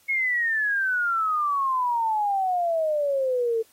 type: exponential sweep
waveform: sine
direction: down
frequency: 2191 to 442.5 Hz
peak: -21 dBFS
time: 0.08-3.63 s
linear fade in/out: 20 ms
effects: white hiss -59 dBFS RMS until 3.72 s + AAC 48 kbps